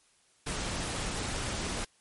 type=noise; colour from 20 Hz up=pink; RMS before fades=-34 dBFS; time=0.46-1.85 s; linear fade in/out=10 ms; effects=white hiss -66 dBFS RMS until 2 s + MP3 48 kbps